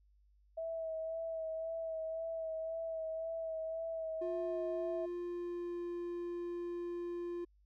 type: tone with vibrato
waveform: sine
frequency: 649 Hz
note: E5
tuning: 27 cents flat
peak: -37 dBFS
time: 0.57-5.06 s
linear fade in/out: 10 ms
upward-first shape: sine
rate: 1.9 Hz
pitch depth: 22 cents each way
type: tone with pitch glide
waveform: triangle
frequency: 353.9 to 347.8 Hz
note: F4 to F4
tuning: +23 to -7 cents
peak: -36 dBFS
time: 4.21-7.45 s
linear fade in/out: 10 ms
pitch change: -30 cents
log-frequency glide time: 4.48-5.82 s
effects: added 50 Hz sine -65 dBFS peak until 7.65 s